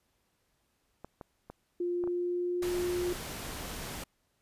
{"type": "clicks", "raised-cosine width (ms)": 1, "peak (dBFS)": -29, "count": 5, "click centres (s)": [1.046, 1.212, 1.5, 2.039, 2.075]}
{"type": "tone with pitch glide", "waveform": "sine", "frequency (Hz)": [351.3, 355.2], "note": ["F4", "F4"], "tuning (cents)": [10, 29], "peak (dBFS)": -29, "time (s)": [1.8, 3.13], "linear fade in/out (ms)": 5, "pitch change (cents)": 19, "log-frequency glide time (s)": [1.91, 2.65]}
{"type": "noise", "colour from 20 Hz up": "pink", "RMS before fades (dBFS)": -40, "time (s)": [2.62, 4.04], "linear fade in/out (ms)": 5}
{"effects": ["pink hiss -75 dBFS RMS until 4.41 s", "resampled to 32000 Hz"]}